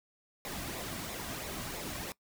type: noise with flanger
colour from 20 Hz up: pink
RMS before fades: -40 dBFS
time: 0.45-2.12 s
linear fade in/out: 0 ms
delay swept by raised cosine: 0.65 to 2.35 ms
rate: 3 Hz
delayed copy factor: -0.55
effects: noise-tail reverb RT60 0.1 s tail -21 dB re dry